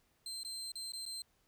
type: tone with dropouts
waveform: 30% pulse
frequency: 4130 Hz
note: C8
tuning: 23 cents flat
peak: -38 dBFS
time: 0.26-1.22 s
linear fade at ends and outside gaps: 2 ms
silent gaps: 0.433-0.448 / 0.719-0.755 / 0.921-0.934 / 1.054-1.062 s
effects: pink hiss -74 dBFS RMS until 1.47 s